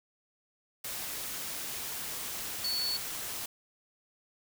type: tone in noise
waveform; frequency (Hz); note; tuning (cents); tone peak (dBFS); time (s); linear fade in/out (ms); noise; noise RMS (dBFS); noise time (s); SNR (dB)
sine; 4435; C#8; 0; -30; 2.64-2.97; 5; white; -38; 0.84-3.46; +5
effects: none